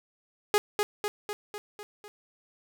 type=tone with echo; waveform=sawtooth; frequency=415.3 Hz; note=G#4; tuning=in tune; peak=-16 dBFS; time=0.54-0.58 s; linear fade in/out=0 ms; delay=250 ms; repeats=6; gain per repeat=-4 dB; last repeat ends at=2.08 s; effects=none